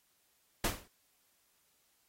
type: noise with exponential decay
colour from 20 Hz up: pink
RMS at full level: -28 dBFS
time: 0.64-0.88 s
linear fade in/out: 5 ms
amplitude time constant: 52 ms
effects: white hiss -73 dBFS RMS until 2.08 s + AAC 48 kbps